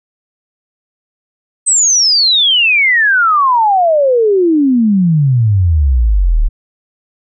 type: exponential sweep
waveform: sine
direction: down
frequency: 8290 to 34.23 Hz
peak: -7 dBFS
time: 1.66-6.49 s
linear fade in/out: 20 ms
effects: none